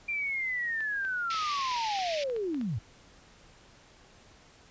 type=linear sweep; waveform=sine; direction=down; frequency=2385 to 90.9 Hz; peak=-29 dBFS; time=0.08-2.79 s; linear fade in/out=10 ms
type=clicks; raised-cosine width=0.3 ms; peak=-30 dBFS; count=12; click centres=0.806 / 1.05 / 1.345 / 1.426 / 1.591 / 1.716 / 1.762 / 1.99 / 2.299 / 2.364 / 2.545 / 2.613 s
type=band-pass noise; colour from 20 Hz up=pink; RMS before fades=-38 dBFS; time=1.3-2.24 s; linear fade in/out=5 ms; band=2000 to 5700 Hz; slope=48 dB/octave
effects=pink hiss -57 dBFS RMS until 4.7 s + resampled to 16000 Hz